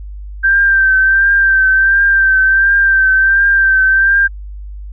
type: tone with vibrato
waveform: sine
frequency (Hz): 1568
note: G6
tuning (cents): 0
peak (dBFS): -7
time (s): 0.43-4.28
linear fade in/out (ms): 20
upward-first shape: triangle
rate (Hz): 1.4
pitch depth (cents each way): 38
effects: added 50 Hz sine -25 dBFS peak until 4.92 s